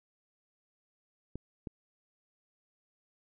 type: clicks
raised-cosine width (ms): 3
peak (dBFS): -26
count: 2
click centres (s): 1.356 / 1.672
effects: none